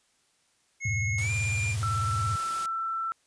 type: tone with pitch glide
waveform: square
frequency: 2173 to 2397 Hz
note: C#7 to D7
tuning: -35 to +35 cents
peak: -30 dBFS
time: 0.8-1.76 s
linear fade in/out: 50 ms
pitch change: +170 cents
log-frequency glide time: 1.2-1.31 s
type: tone with vibrato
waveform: sine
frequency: 103.9 Hz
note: G#2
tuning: 1 cent sharp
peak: -27 dBFS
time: 0.85-2.36 s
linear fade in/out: 5 ms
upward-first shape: square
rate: 18 Hz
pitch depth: 200 cents each way
type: noise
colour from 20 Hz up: white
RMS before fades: -39 dBFS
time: 1.18-2.66 s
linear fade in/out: 2 ms
type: tone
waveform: sine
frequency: 1336 Hz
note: E6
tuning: 23 cents sharp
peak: -28 dBFS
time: 1.83-3.12 s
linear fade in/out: 0 ms
effects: white hiss -68 dBFS RMS until 3.26 s + resampled to 22050 Hz